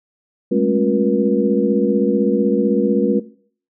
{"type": "tone cluster", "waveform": "sine", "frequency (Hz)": [201.9, 217.7, 271.4, 357.4, 479.6], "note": ["G#3", "A3", "C#4", "F4", "A#4"], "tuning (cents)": [-49, -18, -36, 40, 49], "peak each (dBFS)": -20, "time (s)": [0.51, 3.2], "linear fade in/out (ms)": 10, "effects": ["noise-tail reverb RT60 0.5 s tail -18 dB re dry"]}